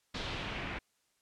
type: noise with low-pass filter sweep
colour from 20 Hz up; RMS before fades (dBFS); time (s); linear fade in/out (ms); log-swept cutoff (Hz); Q
pink; -39; 0.14-0.79; 10; 4100 to 2200; 1.9
effects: white hiss -75 dBFS RMS until 1.21 s + low-pass 10000 Hz 12 dB/octave